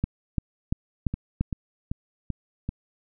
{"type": "two click trains", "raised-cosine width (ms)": 5, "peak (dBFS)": [-11, -16], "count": [5, 5], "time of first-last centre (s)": [[0.04, 1.41], [1.14, 2.69]], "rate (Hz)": [2.92, 2.58], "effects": []}